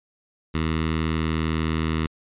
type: tone with notch filter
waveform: 10% pulse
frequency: 79.8 Hz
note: D#2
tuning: 44 cents sharp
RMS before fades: -24 dBFS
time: 0.54-2.07 s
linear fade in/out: 10 ms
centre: 580 Hz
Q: 0.85
effects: resampled to 8000 Hz